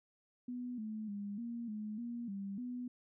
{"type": "tone with pitch steps", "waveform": "sine", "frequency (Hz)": [246.7, 216.5, 202.8, 235, 212.7, 237.2, 197.6, 246.9], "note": ["B3", "A3", "G#3", "A#3", "G#3", "A#3", "G3", "B3"], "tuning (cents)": [-2, -28, -41, 14, 42, 30, 14, 0], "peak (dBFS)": -39, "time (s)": [0.48, 2.88], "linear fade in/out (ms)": 5, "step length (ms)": 300, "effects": []}